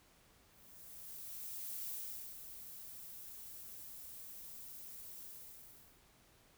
violet noise with ADSR envelope, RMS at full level -43 dBFS, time 0.49-6.02 s, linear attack 1400 ms, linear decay 450 ms, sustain -8 dB, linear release 760 ms, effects pink hiss -67 dBFS RMS until 6.57 s

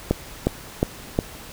click train, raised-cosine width 2 ms, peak -4 dBFS, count 4, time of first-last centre 0.11-1.189 s, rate 2.78 Hz, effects pink hiss -40 dBFS RMS until 1.52 s

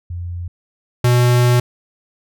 sine / square tone pair in turn, 87.31 / 122.45 Hz, F2 / B2, 0 / -14 cents, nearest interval tritone, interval 586 cents, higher second, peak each -23 / -11 dBFS, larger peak second, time 0.1-0.48 / 1.04-1.6 s, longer second, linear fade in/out 5 ms, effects none

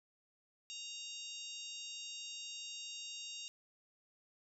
harmonic tone, 932.3 Hz, A#5, in tune, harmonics 3 / 4 / 5 / 6 / 7 / 8, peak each -49 / -49 / -55 / -53 / -54 / -54 dBFS, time 0.7-3.48 s, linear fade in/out 0 ms, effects none

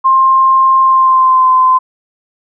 sine tone with pitch glide, 1058 to 1030.9 Hz, C6 to C6, +19 to -26 cents, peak -5 dBFS, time 0.04-1.79 s, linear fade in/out 20 ms, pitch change -45 cents, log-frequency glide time 0.81-1.5 s, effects none

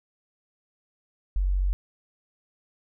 sine tone, 46.82 Hz, F#1, 21 cents sharp, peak -21 dBFS, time 1.36-1.73 s, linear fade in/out 0 ms, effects none

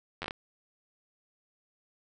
slowing click train, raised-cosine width 0.3 ms, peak -19 dBFS, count 6, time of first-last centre 0.22-0.309 s, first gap 10 ms, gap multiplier 1.29, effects none

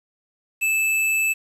square tone, 2625 Hz, E7, 8 cents flat, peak -19 dBFS, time 0.61-1.34 s, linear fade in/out 20 ms, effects resampled to 32000 Hz + 8-bit

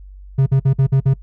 triangle tone bursts, 134.7 Hz, C#3, 49 cents flat, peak -8 dBFS, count 6, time 0.38-1.139 s, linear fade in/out 10 ms, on 84 ms, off 51 ms, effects noise-tail reverb RT60 0.1 s tail -24 dB re dry + added 48 Hz sine -35 dBFS peak until 1.22 s

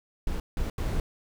brown noise bursts at uneven times, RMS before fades -28 dBFS, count 3, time 0.27-0.4 / 0.57-0.7 / 0.78-1 s, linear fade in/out 2 ms, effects none

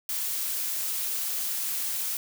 blue noise, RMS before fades -30 dBFS, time 0.09-2.17 s, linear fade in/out 2 ms, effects none

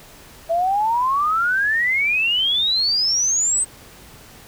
sine exponential sweep, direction up, 652 to 8372 Hz, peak -16 dBFS, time 0.49-3.65 s, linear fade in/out 20 ms, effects pink hiss -44 dBFS RMS until 4.47 s

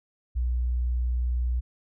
sine tone, 61 Hz, B1, 21 cents flat, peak -23 dBFS, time 0.35-1.61 s, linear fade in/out 20 ms, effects none

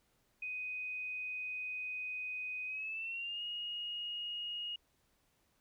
sine tone with pitch glide, 2500 to 2872 Hz, D#7 to F7, +8 to +48 cents, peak -38 dBFS, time 0.42-4.76 s, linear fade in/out 5 ms, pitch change +240 cents, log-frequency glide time 2.66-3.43 s, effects pink hiss -75 dBFS RMS until 5.6 s

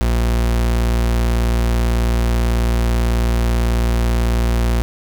40% pulse tone, 58.27 Hz, A#1, in tune, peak -13 dBFS, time 0.01-4.82 s, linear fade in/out 0 ms, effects none

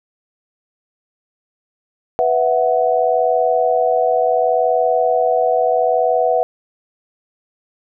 sine chord, B suspended fourth, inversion none, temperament equal, 493.9 / 659.3 / 740 Hz, B4 / E5 / F#5, 0 / 0 / 0 cents, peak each -17 dBFS, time 2.19-6.43 s, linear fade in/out 0 ms, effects none

